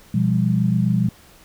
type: tone cluster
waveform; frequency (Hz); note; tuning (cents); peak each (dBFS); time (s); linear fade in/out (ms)
sine; 122.8 / 172.5 / 199.8; B2 / F3 / G3; -9 / -21 / +33; -20; 0.14-1.09; 5
effects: pink hiss -49 dBFS RMS until 1.44 s